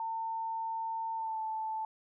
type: tone with pitch glide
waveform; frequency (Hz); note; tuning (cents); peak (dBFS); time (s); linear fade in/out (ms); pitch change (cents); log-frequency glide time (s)
sine; 900 to 878.9; A5 to A5; +39 to -2; -33; 0-1.85; 2; -41; 1.16-1.4
effects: none